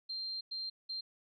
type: tone bursts at uneven times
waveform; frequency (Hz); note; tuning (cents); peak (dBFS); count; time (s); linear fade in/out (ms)
sine; 4170; C8; -7; -37; 3; 0.09-0.41 / 0.51-0.7 / 0.89-1.01; 10
effects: none